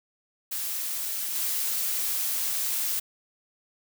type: noise with level steps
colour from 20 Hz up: blue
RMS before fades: -31 / -28 dBFS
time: 0.51-3 s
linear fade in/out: 10 ms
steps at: 1.35 s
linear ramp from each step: 5 ms
effects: none